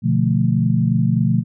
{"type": "chord", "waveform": "sine", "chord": "B half-diminished seventh", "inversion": "none", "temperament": "equal", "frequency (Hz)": [123.47, 146.83, 174.61, 220], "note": ["B2", "D3", "F3", "A3"], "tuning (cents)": [0, 0, 0, 0], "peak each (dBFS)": [-18, -21, -19, -20], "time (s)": [0.02, 1.44], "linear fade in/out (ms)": 50, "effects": []}